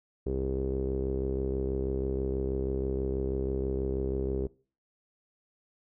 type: tone with low-pass filter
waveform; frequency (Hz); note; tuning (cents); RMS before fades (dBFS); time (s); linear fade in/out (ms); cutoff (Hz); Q
sawtooth; 66.2; C2; +21; -31; 0.26-4.47; 5; 410; 6.8
effects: noise-tail reverb RT60 0.4 s tail -22 dB re dry